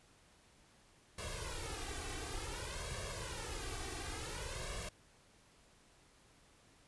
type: noise with flanger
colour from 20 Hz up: pink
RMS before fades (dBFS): -43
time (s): 1.18-4.89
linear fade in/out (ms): 5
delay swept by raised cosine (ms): 1.8 to 2.62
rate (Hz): 0.56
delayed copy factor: +0.9
effects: pink hiss -66 dBFS RMS until 6.87 s + resampled to 24000 Hz